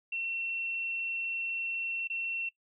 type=tone with dropouts; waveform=sine; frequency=2712 Hz; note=E7; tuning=49 cents sharp; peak=-32 dBFS; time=0.12-2.49 s; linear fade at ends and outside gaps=5 ms; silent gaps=2.074-2.099 s; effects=noise-tail reverb RT60 0.1 s tail -18 dB re dry